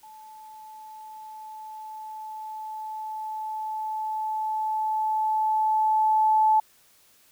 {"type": "tone with level ramp", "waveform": "sine", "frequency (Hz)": 868, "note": "A5", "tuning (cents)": -24, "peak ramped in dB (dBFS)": [-44, -16], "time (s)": [0.03, 6.6], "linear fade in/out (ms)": 5, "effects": ["white hiss -59 dBFS RMS until 7.31 s"]}